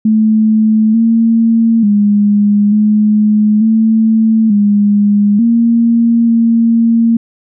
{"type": "tone with pitch steps", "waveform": "sine", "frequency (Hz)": [217.6, 227.7, 205.7, 211.8, 221.9, 205.1, 232.3, 229.9], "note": ["A3", "A#3", "G#3", "G#3", "A3", "G#3", "A#3", "A#3"], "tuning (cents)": [-19, -40, -16, 34, 15, -21, -6, -24], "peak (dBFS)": -6, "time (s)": [0.05, 7.17], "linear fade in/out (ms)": 5, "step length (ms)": 890, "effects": []}